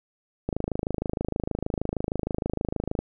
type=click train; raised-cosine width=2 ms; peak=-13 dBFS; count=67; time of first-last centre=0.49-2.99 s; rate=26.4 Hz; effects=none